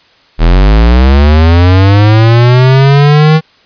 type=linear sweep; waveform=square; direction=up; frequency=38.89 to 159.3 Hz; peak=-3 dBFS; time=0.38-3.41 s; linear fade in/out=50 ms; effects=white hiss -45 dBFS RMS until 3.65 s + resampled to 11025 Hz